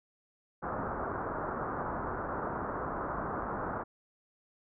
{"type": "low-pass noise", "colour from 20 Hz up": "white", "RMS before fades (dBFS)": -36, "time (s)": [0.62, 3.84], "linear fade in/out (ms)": 20, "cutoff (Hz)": 1400, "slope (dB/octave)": 48, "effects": []}